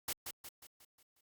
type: noise with echo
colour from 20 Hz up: white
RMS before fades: -37 dBFS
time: 0.08-0.13 s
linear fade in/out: 5 ms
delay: 180 ms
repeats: 6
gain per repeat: -6 dB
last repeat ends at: 1.21 s
effects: Opus 48 kbps